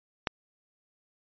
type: click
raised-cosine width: 0.3 ms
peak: -11 dBFS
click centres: 0.272 s
effects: resampled to 11025 Hz